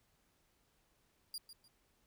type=tone with echo; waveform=sawtooth; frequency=4805 Hz; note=D8; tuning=39 cents sharp; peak=-38 dBFS; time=1.34-1.38 s; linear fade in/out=2 ms; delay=150 ms; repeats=2; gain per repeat=-11 dB; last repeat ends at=1.68 s; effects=pink hiss -75 dBFS RMS until 2.06 s